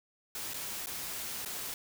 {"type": "noise with dropouts", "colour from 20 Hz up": "white", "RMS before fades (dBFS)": -39, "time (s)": [0.35, 1.74], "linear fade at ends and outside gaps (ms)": 2, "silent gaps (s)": [[0.536, 0.542], [0.86, 0.869], [1.45, 1.458]], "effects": []}